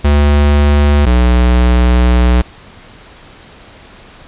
square tone pair in turn, 72.7 / 61.13 Hz, D2 / B1, -17 / -17 cents, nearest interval minor third, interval 300 cents, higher first, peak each -7 dBFS, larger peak neither, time 0.04-1.06 / 1.06-2.42 s, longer second, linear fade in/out 10 ms, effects pink hiss -38 dBFS RMS until 4.27 s + resampled to 8000 Hz

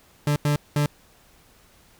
40% pulse tone bursts at uneven times, 146.83 Hz, D3, in tune, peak -18 dBFS, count 3, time 0.27-0.36 / 0.45-0.56 / 0.76-0.86 s, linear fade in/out 2 ms, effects pink hiss -56 dBFS RMS until 1.99 s

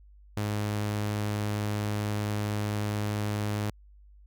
sawtooth tone, 104.5 Hz, G#2, 11 cents sharp, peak -24 dBFS, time 0.37-3.7 s, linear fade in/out 0 ms, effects added 50 Hz sine -51 dBFS peak until 4.26 s

